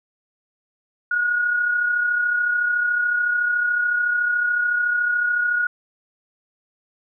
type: tone pair together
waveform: sine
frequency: 1446.2 / 1480 Hz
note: F#6 / F#6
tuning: -40 / 0 cents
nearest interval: unison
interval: 40 cents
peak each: -18 / -29 dBFS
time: 1.11-5.67 s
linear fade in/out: 5 ms
effects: none